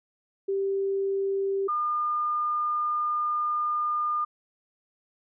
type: tone pair in turn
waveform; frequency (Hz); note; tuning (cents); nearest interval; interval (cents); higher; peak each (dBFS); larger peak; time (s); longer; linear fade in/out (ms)
sine; 391.6 / 1210.7; G4 / D#6; -2 / -48; octave + minor sixth; 1954; second; -24 / -24; neither; 0.48-1.68 / 1.68-4.25; second; 10
effects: none